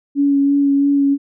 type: tone with vibrato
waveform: sine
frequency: 280.9 Hz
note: C#4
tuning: 23 cents sharp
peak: -11 dBFS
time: 0.15-1.18 s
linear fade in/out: 50 ms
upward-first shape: sine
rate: 3 Hz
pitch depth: 15 cents each way
effects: none